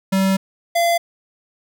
square tone pair in turn, 192.2 / 683.3 Hz, G3 / F5, -34 / -38 cents, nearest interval octave + minor seventh, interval 2196 cents, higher second, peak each -15 / -15 dBFS, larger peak neither, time 0.12-0.37 / 0.75-0.98 s, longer first, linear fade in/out 10 ms, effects none

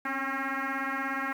sine tone with frequency modulation, 261.6 Hz, C4, in tune, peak -28 dBFS, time 0.05-1.33 s, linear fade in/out 5 ms, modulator 270 Hz, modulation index 7, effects tanh soft clip ceiling -24 dBFS + 9-bit

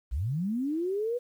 sine linear sweep, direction up, 50.4 to 497.8 Hz, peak -27 dBFS, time 0.11-1.19 s, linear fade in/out 20 ms, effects 10-bit

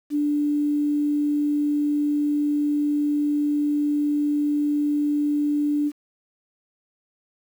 sine tone with quantisation, 293.7 Hz, D4, in tune, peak -19 dBFS, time 0.1-5.92 s, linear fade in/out 50 ms, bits 8, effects none

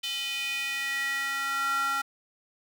square tone with high-pass filter sweep, 274.7 Hz, C#4, 16 cents flat, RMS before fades -30 dBFS, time 0.03-2.02 s, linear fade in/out 10 ms, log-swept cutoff 3100 to 1200 Hz, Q 4.5, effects none

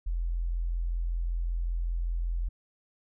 sine tone, 42.63 Hz, F1, 41 cents flat, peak -27 dBFS, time 0.06-2.49 s, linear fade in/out 10 ms, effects none

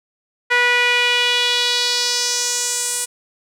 sawtooth tone with band-pass filter sweep, 487.4 Hz, B4, 23 cents flat, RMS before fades -18 dBFS, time 0.5-3.06 s, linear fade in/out 20 ms, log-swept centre 1900 to 9000 Hz, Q 2.5, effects none

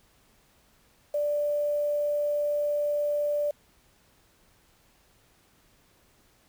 sine tone with quantisation, 587.3 Hz, D5, in tune, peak -24 dBFS, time 1.14-3.51 s, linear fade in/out 5 ms, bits 8, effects pink hiss -63 dBFS RMS until 6.48 s

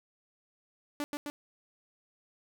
sawtooth tone with echo, 291.9 Hz, D4, 10 cents flat, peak -28 dBFS, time 1-1.04 s, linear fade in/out 0 ms, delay 130 ms, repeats 2, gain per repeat -2 dB, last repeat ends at 1.3 s, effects none

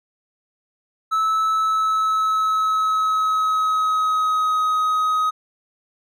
triangle tone with pitch glide, 1305 to 1260.5 Hz, E6 to D#6, -18 to +22 cents, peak -15 dBFS, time 1.11-5.31 s, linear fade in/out 20 ms, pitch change -60 cents, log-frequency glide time 1.51-4.63 s, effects none

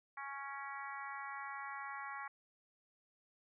harmonic tone with a mistuned harmonic, 277.2 Hz, C#4, in tune, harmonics 3 / 4 / 5 / 6 / 7 / 8, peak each -49 / -47 / -51 / -52 / -50 / -55 dBFS, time 0.17-2.28 s, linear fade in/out 5 ms, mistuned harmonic 8, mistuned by +28 cents, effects none

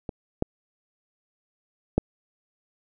clicks, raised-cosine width 2 ms, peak -18 / -9 / -6 dBFS, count 3, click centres 0.092 / 0.424 / 1.98 s, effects none

